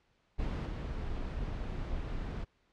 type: noise with level steps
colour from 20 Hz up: brown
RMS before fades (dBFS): -34 / -37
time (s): 0.38-2.45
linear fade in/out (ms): 20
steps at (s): 0.65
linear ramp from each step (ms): 20
effects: pink hiss -72 dBFS RMS until 2.72 s + low-pass 4000 Hz 12 dB/octave